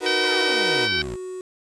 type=chord; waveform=35% pulse; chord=B major seventh; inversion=first; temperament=equal; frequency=311.1 / 370 / 466.2 / 493.9 Hz; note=D#4 / F#4 / A#4 / B4; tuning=0 / 0 / 0 / 0 cents; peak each=-30 / -24 / -27 / -28 dBFS; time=0-0.89 s; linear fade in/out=50 ms
type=harmonic tone; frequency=767 Hz; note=G5; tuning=38 cents flat; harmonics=2 / 3 / 4 / 5 / 6 / 7; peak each=-25 / -27 / -28 / -29 / -30 / -30 dBFS; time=0.06-1.02 s; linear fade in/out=2 ms
type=exponential sweep; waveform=15% pulse; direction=down; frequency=550 to 51.91 Hz; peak=-25 dBFS; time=0.23-1.16 s; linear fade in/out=10 ms
type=tone; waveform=triangle; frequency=370 Hz; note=F#4; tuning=in tune; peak=-28 dBFS; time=0.92-1.41 s; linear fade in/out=2 ms
effects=resampled to 24000 Hz + 8-bit